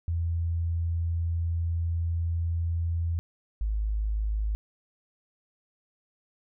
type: tone pair in turn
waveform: sine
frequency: 84 / 52.92 Hz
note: E2 / G#1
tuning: +33 / +33 cents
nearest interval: minor sixth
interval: 800 cents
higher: first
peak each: -25 dBFS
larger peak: neither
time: 0.08-3.19 / 3.61-4.55 s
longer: first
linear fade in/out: 0 ms
effects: none